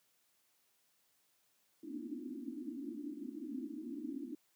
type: band-pass noise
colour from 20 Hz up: white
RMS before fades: -44 dBFS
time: 1.83-4.35 s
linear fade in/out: 5 ms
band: 230 to 330 Hz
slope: 96 dB/octave
effects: white hiss -75 dBFS RMS until 4.55 s + high-pass 100 Hz 12 dB/octave